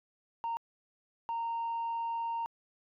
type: tone bursts at uneven times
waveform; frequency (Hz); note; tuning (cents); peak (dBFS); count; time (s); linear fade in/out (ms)
sine; 924; A#5; -16; -30; 2; 0.44-0.57 / 1.29-2.46; 0
effects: tanh soft clip ceiling -30 dBFS